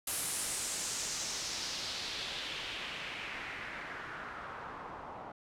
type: noise with low-pass filter sweep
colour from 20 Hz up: white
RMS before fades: -40 dBFS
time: 0.07-5.32 s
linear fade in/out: 5 ms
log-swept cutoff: 11000 to 870 Hz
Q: 2.2
effects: none